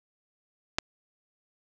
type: clicks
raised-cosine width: 0.2 ms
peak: -8 / -17 dBFS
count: 2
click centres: 0.785 / 0.788 s
effects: none